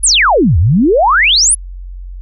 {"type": "exponential two-way sweep", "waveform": "sine", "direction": "down then up", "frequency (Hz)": [10730, 73.42, 10730], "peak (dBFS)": -6, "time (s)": [0.03, 1.55], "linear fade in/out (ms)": 10, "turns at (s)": 0.58, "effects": ["added 45 Hz sine -24 dBFS peak until 2.21 s"]}